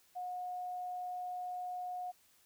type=tone; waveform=sine; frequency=724 Hz; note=F#5; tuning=38 cents flat; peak=-38 dBFS; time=0.15-2.12 s; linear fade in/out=20 ms; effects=white hiss -68 dBFS RMS until 2.45 s